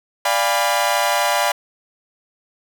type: chord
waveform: sawtooth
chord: D diminished seventh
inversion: none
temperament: equal with one note detuned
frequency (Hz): 587.3 / 698.5 / 811.2 / 987.8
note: D5 / F5 / Ab5 / Cb6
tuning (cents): 0 / 0 / -41 / 0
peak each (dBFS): -18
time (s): 0.25-1.52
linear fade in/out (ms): 5
effects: none